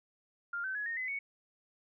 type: tone with pitch steps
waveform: sine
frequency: 1400 / 1535.6 / 1684.2 / 1847.3 / 2026 / 2222 Hz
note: F6 / G6 / G#6 / A#6 / B6 / C#7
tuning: +4 / -36 / +24 / -16 / +44 / +4 cents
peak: -34 dBFS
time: 0.53-1.19 s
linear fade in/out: 5 ms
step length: 110 ms
effects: none